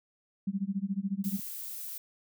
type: tone with tremolo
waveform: sine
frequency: 196 Hz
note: G3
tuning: in tune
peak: -26 dBFS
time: 0.47-1.4 s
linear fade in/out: 5 ms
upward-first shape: sine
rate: 14 Hz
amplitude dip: 95%
type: noise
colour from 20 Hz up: violet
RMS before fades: -40 dBFS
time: 1.24-1.98 s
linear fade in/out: 2 ms
effects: none